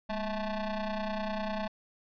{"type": "ring-modulated tone", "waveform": "25% pulse", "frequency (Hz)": 220, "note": "A3", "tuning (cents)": 0, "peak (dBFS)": -25, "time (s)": [0.09, 1.68], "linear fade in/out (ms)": 10, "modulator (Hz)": 425, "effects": ["resampled to 11025 Hz"]}